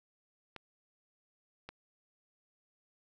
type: clicks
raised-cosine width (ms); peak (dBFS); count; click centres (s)
0.3; -28; 2; 0.563 / 1.69
effects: none